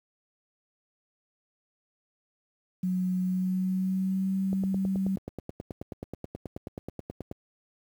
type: tone with pitch glide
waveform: sine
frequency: 183.8 to 192.05 Hz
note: F#3 to G3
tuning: -11 to -35 cents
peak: -25 dBFS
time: 2.83-5.16 s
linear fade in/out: 5 ms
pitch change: +76 cents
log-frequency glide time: 3.22-4.4 s
type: click train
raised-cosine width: 2 ms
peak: -22 dBFS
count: 27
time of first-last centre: 4.53-7.314 s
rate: 9.34 Hz
effects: high-pass 60 Hz 12 dB/octave + 9-bit